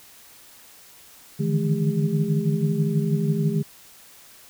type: tone cluster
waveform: sine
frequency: 148.3 / 154.6 / 166.6 / 212.6 / 402.6 Hz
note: D3 / D#3 / E3 / G#3 / G4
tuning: +17 / -11 / +19 / +41 / +46 cents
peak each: -26 / -24 / -26 / -26 / -30 dBFS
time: 1.39-3.63 s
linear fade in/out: 20 ms
effects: white hiss -49 dBFS RMS until 4.49 s